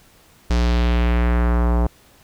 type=tone with low-pass filter sweep; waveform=square; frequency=59.4 Hz; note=A#1; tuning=33 cents sharp; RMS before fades=-17 dBFS; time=0.5-1.87 s; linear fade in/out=5 ms; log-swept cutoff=5800 to 860 Hz; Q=1.5; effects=pink hiss -52 dBFS RMS until 2.23 s